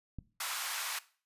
click, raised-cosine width 5 ms, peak -29 dBFS, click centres 0.187 s
pink high-pass noise, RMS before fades -37 dBFS, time 0.4-0.99 s, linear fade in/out 5 ms, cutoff 940 Hz, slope 24 dB/octave
effects noise-tail reverb RT60 0.4 s tail -18 dB re dry + resampled to 32000 Hz

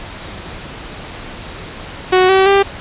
sawtooth tone with pitch steps, 370 / 382.6 / 395.6 Hz, F#4 / G4 / G4, 0 / -42 / +16 cents, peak -4 dBFS, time 2.12-2.63 s, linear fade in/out 10 ms, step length 170 ms, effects pink hiss -30 dBFS RMS until 2.8 s + resampled to 8000 Hz

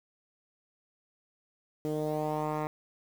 10% pulse tone with low-pass filter sweep, 152.7 Hz, D#3, 32 cents flat, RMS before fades -32 dBFS, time 1.85-2.67 s, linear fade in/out 0 ms, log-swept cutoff 420 to 1500 Hz, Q 1.9, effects 8-bit

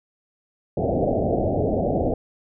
white low-pass noise, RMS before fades -22 dBFS, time 0.77-2.14 s, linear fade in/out 5 ms, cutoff 740 Hz, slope 96 dB/octave, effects none

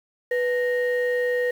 sine tone pair together, 492.8 / 1860.6 Hz, B4 / A#6, -4 / -4 cents, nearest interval octave + major seventh, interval 2300 cents, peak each -20 / -26 dBFS, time 0.31-1.51 s, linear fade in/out 5 ms, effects tanh soft clip ceiling -16 dBFS + 8-bit

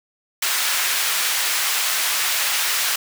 pink high-pass noise, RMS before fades -21 dBFS, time 0.42-2.96 s, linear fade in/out 5 ms, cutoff 1500 Hz, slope 12 dB/octave, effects none

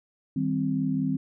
sine chord, C minor, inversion first, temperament just, 156.98 / 196.22 / 261.6 Hz, Eb3 / G3 / C4, +16 / +2 / 0 cents, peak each -29 / -30 / -26 dBFS, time 0.36-1.17 s, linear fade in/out 5 ms, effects none

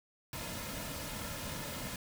pink noise with comb filter, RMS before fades -41 dBFS, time 0.33-1.96 s, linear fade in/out 2 ms, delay 2.6 ms, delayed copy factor -0.6, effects none

